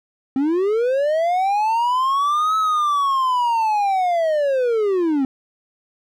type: linear two-way sweep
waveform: triangle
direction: up then down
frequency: 258 to 1300 to 258 Hz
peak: -14 dBFS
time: 0.36-5.25 s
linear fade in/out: 2 ms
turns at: 2.57 s
effects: none